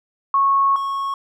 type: tone pair in turn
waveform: sine / triangle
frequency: 1100 / 1100 Hz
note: C#6 / C#6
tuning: -14 / -14 cents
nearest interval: unison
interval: 0 cents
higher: neither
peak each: -13 / -19 dBFS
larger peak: first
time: 0.34-0.76 / 0.76-1.14 s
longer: first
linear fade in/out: 2 ms
effects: none